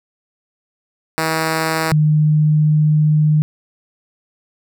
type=tone pair in turn; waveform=5% pulse / sine; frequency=160.3 / 152.53 Hz; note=E3 / D#3; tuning=-48 / -34 cents; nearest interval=minor second; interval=86 cents; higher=first; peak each=-5 / -10 dBFS; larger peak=first; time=1.18-1.92 / 1.92-3.42 s; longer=second; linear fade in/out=0 ms; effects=none